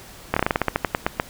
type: slowing click train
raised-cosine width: 0.5 ms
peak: -3 dBFS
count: 14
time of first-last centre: 0.34-1.199 s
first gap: 25 ms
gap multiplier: 1.15
effects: pink hiss -43 dBFS RMS until 1.29 s